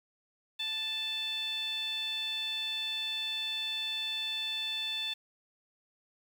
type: tone with band-pass filter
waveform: 15% pulse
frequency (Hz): 880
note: A5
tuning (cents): 0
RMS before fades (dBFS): -35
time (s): 0.59-5.14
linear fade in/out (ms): 10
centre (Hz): 3500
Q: 5.4
effects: 9-bit